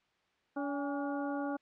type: harmonic tone with a mistuned harmonic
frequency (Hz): 285.3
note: C#4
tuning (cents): +50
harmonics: 1 / 2 / 3 / 4 / 5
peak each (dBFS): -35 / -40 / -41 / -47 / -45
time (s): 0.56-1.57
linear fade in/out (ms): 10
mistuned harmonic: 3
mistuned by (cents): -67
effects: white hiss -73 dBFS RMS until 1.61 s + low-pass 3000 Hz 12 dB/octave